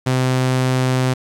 sawtooth tone, 128.8 Hz, C3, 27 cents flat, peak -11 dBFS, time 0.06-1.14 s, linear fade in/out 10 ms, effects low-pass 10000 Hz 12 dB/octave + 8-bit

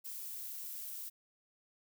violet noise, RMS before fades -44 dBFS, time 0.04-1.1 s, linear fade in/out 20 ms, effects none

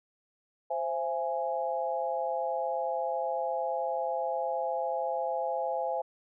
sine chord, C augmented, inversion none, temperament equal with one note detuned, 523.3 / 671.6 / 830.6 Hz, C5 / E5 / G#5, 0 / +32 / 0 cents, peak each -33 dBFS, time 0.7-6.02 s, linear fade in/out 10 ms, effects none

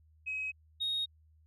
sine tone pair in turn, 2544 / 3739 Hz, D#7 / A#7, +38 / +4 cents, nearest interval perfect fifth, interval 666 cents, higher second, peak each -33 / -29 dBFS, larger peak second, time 0.26-0.52 / 0.8-1.06 s, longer neither, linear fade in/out 20 ms, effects tanh soft clip ceiling -28 dBFS + added 78 Hz sine -61 dBFS peak until 1.46 s

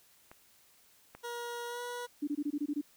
clicks, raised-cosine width 0.5 ms, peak -35 / -32 dBFS, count 2, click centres 0.315 / 1.15 s
20% pulse tone with pitch glide, 476.1 to 485.8 Hz, A#4 to B4, +37 to -29 cents, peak -33 dBFS, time 1.23-2.07 s, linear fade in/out 20 ms, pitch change +34 cents, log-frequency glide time 1.67-1.81 s
sine tone bursts, 292.4 Hz, D4, 7 cents flat, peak -30 dBFS, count 8, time 2.22-2.814 s, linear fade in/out 10 ms, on 55 ms, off 22 ms
effects white hiss -64 dBFS RMS until 2.96 s

